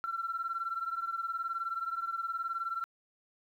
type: beating tone pair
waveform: sine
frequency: 1349 / 1368 Hz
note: E6 / F6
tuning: +40 / -36 cents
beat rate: 19 Hz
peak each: -34 / -37 dBFS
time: 0.04-2.84 s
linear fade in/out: 0 ms
effects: tanh soft clip ceiling -26 dBFS + 11-bit